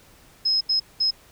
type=tone bursts at uneven times; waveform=sine; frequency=5130 Hz; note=E8; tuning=48 cents flat; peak=-18 dBFS; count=3; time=0.45-0.61 / 0.69-0.8 / 1-1.11 s; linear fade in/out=10 ms; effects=pink hiss -53 dBFS RMS until 1.31 s